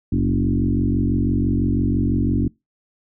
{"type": "tone with frequency modulation", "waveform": "sine", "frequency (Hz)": 174.61, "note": "F3", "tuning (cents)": 0, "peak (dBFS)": -16, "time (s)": [0.12, 2.48], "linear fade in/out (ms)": 5, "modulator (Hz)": 46, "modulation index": 3, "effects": ["noise-tail reverb RT60 0.2 s tail -24 dB re dry"]}